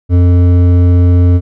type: tone with hard clipping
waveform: sine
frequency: 88.5 Hz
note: F2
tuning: 23 cents sharp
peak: -6 dBFS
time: 0.09-1.41 s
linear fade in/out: 50 ms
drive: 10 dB
effects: none